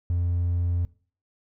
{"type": "tone", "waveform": "triangle", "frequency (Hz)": 87.31, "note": "F2", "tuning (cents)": 0, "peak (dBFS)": -19, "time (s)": [0.1, 0.85], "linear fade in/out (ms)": 0, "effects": ["noise-tail reverb RT60 0.4 s tail -21 dB re dry", "tanh soft clip ceiling -16 dBFS"]}